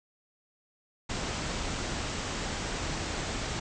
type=low-pass noise; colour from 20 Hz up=pink; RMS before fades=-34 dBFS; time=1.09-3.6 s; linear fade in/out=10 ms; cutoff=8100 Hz; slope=96 dB/octave; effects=none

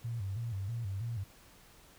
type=tone with vibrato; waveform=sine; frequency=106.7 Hz; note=G#2; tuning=47 cents sharp; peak=-34 dBFS; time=0.04-1.24 s; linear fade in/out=10 ms; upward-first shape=square; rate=3.1 Hz; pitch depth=160 cents each way; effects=pink hiss -59 dBFS RMS until 1.98 s

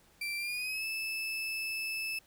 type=tone with pitch glide; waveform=35% pulse; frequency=2349 to 2621 Hz; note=D7 to E7; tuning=0 to -11 cents; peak=-32 dBFS; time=0.21-2.19 s; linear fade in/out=5 ms; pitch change=+189 cents; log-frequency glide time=0.37-0.85 s; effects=pink hiss -64 dBFS RMS until 2.26 s

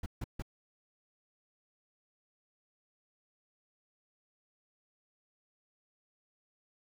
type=noise bursts; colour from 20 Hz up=brown; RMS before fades=-37 dBFS; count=3; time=0.03-0.423 s; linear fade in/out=5 ms; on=31 ms; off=150 ms; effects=none

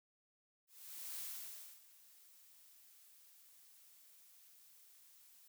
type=noise with ADSR envelope; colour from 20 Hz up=blue; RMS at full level=-45 dBFS; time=0.67-5.48 s; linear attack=520 ms; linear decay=610 ms; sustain=-19 dB; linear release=5 ms; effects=none

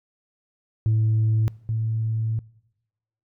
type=tone pair in turn; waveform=sine; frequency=109.9 / 111.43 Hz; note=A2 / A2; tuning=-2 / +22 cents; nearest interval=unison; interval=24 cents; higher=second; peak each=-15 / -21 dBFS; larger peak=first; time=0.86-1.48 / 1.69-2.39 s; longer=second; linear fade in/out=0 ms; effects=noise-tail reverb RT60 0.9 s tail -23 dB re dry + tanh soft clip ceiling -15 dBFS

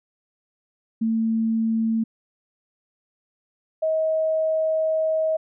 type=tone pair in turn; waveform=sine; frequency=224.4 / 634.7 Hz; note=A3 / D#5; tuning=+34 / +34 cents; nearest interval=octave + tritone; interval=1800 cents; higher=second; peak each=-19 dBFS; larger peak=neither; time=1.01-2.04 / 3.82-5.37 s; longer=second; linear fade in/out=10 ms; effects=none

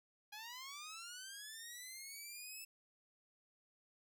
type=linear sweep; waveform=10% pulse; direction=up; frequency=818 to 2637 Hz; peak=-40 dBFS; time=0.32-2.65 s; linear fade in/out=10 ms; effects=none

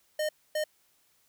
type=tone bursts at uneven times; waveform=square; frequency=612 Hz; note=D#5; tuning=29 cents flat; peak=-28 dBFS; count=2; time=0.19-0.29 / 0.55-0.64 s; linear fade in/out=5 ms; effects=white hiss -68 dBFS RMS until 1.28 s

